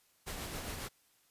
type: noise with tremolo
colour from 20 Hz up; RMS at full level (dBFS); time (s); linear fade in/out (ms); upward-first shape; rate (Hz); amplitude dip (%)
pink; -40; 0.26-0.89; 20; triangle; 7.4; 40
type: click train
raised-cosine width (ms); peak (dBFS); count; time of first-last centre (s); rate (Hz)
2; -36; 5; 0.28-0.682; 9.95
effects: white hiss -70 dBFS RMS until 1.3 s + resampled to 32000 Hz